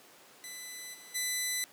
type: tone with level steps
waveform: 10% pulse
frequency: 2000 Hz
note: B6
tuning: 21 cents sharp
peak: -33 / -41 / -22 dBFS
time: 0.44-1.64 s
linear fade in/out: 0 ms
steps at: 0.93 / 1.14 s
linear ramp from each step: 20 ms
effects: pink hiss -56 dBFS RMS until 1.72 s + high-pass 300 Hz 12 dB/octave